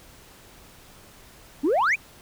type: exponential sweep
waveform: sine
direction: up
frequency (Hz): 260 to 2620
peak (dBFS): -16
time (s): 1.63-1.96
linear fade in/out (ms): 20
effects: tanh soft clip ceiling -17 dBFS + pink hiss -50 dBFS RMS until 2.21 s